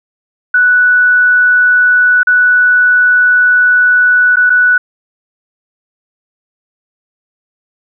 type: tone with dropouts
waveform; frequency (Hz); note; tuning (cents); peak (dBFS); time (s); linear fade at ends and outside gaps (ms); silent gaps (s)
sine; 1480; F#6; 0; -5; 0.54-4.78; 5; 2.232-2.27 / 4.359-4.368 / 4.497-4.501
effects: none